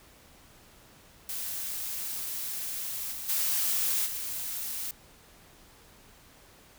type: noise with level steps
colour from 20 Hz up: blue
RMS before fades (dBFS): -35 / -38 / -28 / -35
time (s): 1.29-4.91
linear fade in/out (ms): 2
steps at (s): 3.11 / 3.28 / 4.05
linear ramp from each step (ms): 20
effects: pink hiss -56 dBFS RMS until 6.78 s